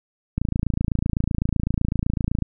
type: click train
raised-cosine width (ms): 5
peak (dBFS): -9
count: 58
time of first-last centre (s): 0.38-2.423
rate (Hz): 27.9
effects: none